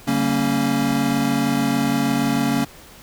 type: tone cluster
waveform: square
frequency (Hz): 142.3 / 193.6 / 230.8 / 277.3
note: C#3 / G3 / A#3 / C#4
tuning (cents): +46 / -21 / -17 / +1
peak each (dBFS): -27 / -29 / -22 / -22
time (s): 0.07-2.65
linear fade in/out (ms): 10
effects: pink hiss -44 dBFS RMS until 3.02 s